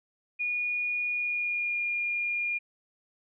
sine tone with pitch glide, 2446 to 2417 Hz, D#7 to D7, -30 to +49 cents, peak -27 dBFS, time 0.39-2.59 s, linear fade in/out 20 ms, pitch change -21 cents, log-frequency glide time 1.11-1.81 s, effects none

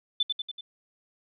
sine tone with echo, 3520 Hz, A7, in tune, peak -21 dBFS, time 0.2-0.23 s, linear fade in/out 5 ms, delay 95 ms, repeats 4, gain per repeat -4 dB, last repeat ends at 0.61 s, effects none

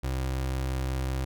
30% pulse tone, 65.4 Hz, C2, in tune, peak -25 dBFS, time 0.03-1.25 s, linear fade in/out 10 ms, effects none

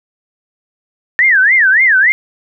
sine tone with vibrato, 1791 Hz, A6, 30 cents sharp, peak -6 dBFS, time 1.19-2.12 s, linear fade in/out 0 ms, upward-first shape sine, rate 3.5 Hz, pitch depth 300 cents each way, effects none

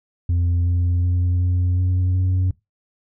sine tone with pitch steps, 86.8 / 87.86 / 88.93 / 90.02 / 91.12 / 92.23 Hz, F2 / F2 / F2 / F#2 / F#2 / F#2, -10 / +11 / +32 / -47 / -26 / -5 cents, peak -13 dBFS, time 0.29-2.51 s, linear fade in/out 5 ms, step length 370 ms, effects noise-tail reverb RT60 0.2 s tail -23 dB re dry + tanh soft clip ceiling -15 dBFS

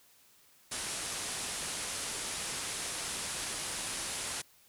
white low-pass noise, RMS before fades -38 dBFS, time 0.71-4.42 s, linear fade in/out 10 ms, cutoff 11000 Hz, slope 96 dB/octave, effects white hiss -63 dBFS RMS until 4.68 s

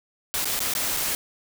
white noise with dropouts, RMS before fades -26 dBFS, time 0.34-1.15 s, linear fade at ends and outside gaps 0 ms, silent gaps 0.445-0.455 / 0.592-0.604 / 0.737-0.751 / 0.966-0.97 s, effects none

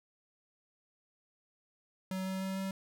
square tone with pitch steps, 188.3 / 189.61 / 190.93 / 192.26 Hz, F#3 / F#3 / G3 / G3, +31 / +43 / -45 / -33 cents, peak -35 dBFS, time 2.11-2.71 s, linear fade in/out 2 ms, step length 150 ms, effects none

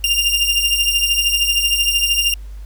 sawtooth beating tone pair, 2790 / 2803 Hz, F7 / F7, -2 / +6 cents, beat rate 13 Hz, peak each -14 dBFS, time 0.04-2.34 s, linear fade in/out 2 ms, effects added 50 Hz sine -29 dBFS peak until 2.65 s + pink hiss -52 dBFS RMS until 2.65 s

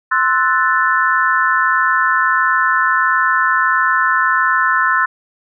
sine chord, F# half-diminished seventh, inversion second, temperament equal, 1046.5 / 1318.5 / 1480 / 1760 Hz, C6 / E6 / F#6 / A6, 0 / 0 / 0 / 0 cents, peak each -17 dBFS, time 0.11-5.06 s, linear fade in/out 10 ms, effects none

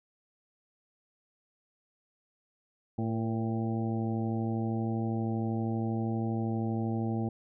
harmonic tone with a mistuned harmonic, 112.6 Hz, A2, 40 cents sharp, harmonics 1 / 2 / 3 / 4 / 5 / 6 / 7, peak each -32 / -32 / -37 / -44 / -47 / -46 / -42 dBFS, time 2.98-7.29 s, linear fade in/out 5 ms, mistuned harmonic 4, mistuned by +48 cents, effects none

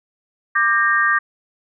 sine tone cluster, 1182 / 1595 / 1850 Hz, D6 / G6 / A#6, +11 / +30 / -14 cents, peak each -18 dBFS, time 0.55-1.19 s, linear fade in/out 10 ms, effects none

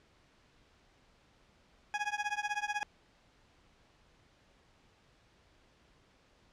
20% pulse tone with tremolo, 830.6 Hz, G#5, in tune, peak -24 dBFS, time 1.94-2.83 s, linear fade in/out 0 ms, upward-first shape triangle, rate 16 Hz, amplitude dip 100%, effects pink hiss -66 dBFS RMS until 6.52 s + low-pass 5000 Hz 12 dB/octave

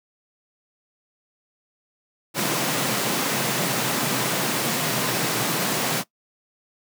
pink high-pass noise, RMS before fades -24 dBFS, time 2.34-6.04 s, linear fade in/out 50 ms, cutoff 120 Hz, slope 96 dB/octave, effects noise-tail reverb RT60 0.1 s tail -19 dB re dry

